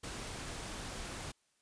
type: noise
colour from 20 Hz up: pink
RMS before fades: -43 dBFS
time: 0.03-1.32 s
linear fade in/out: 10 ms
effects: white hiss -75 dBFS RMS until 1.61 s + resampled to 22050 Hz